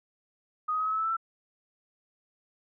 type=tone with pitch steps; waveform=sine; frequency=1244.5 / 1257.5 / 1270.6 / 1283.9 / 1297.3 / 1310.9 / 1324.6 / 1338.5 Hz; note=D#6 / D#6 / D#6 / E6 / E6 / E6 / E6 / E6; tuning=0 / +18 / +36 / -46 / -28 / -10 / +8 / +26 cents; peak=-26 dBFS; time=0.68-1.168 s; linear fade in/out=10 ms; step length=61 ms; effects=none